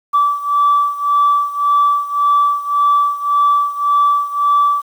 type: beating tone pair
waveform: sine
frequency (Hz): 1157 / 1158.8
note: D6 / D6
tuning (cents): -26 / -24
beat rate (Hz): 1.8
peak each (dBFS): -12 / -15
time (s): 0.13-4.82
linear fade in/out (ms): 20
effects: tanh soft clip ceiling -5 dBFS + 7-bit